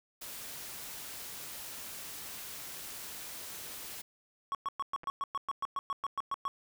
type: noise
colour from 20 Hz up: white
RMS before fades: -44 dBFS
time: 0.21-4.02 s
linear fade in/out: 10 ms
type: tone bursts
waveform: triangle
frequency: 1108.7 Hz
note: C#6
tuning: in tune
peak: -29 dBFS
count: 15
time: 4.52-6.48 s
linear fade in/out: 0 ms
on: 28 ms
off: 110 ms
type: clicks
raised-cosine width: 0.5 ms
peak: -34 dBFS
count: 2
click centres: 5.034 / 5.04 s
effects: none